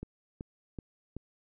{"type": "click train", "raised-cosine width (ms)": 3, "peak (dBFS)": -26, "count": 4, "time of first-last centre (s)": [0.03, 1.166], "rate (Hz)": 2.64, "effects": []}